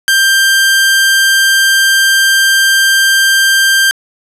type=tone; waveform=sawtooth; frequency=1580 Hz; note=G6; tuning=13 cents sharp; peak=-3 dBFS; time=0.08-3.91 s; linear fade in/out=0 ms; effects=resampled to 32000 Hz + 7-bit